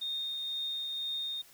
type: tone with tremolo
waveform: sine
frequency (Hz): 3678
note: A#7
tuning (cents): -24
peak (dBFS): -32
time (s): 0.01-1.42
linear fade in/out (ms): 10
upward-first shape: triangle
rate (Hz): 2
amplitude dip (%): 25
effects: white hiss -58 dBFS RMS until 1.53 s